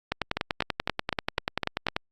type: two click trains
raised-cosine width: 0.3 ms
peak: -10 / -9 dBFS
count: 7 / 20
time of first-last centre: 0.37-1.885 / 0.12-1.965 s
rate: 3.96 / 10.3 Hz
effects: Opus 48 kbps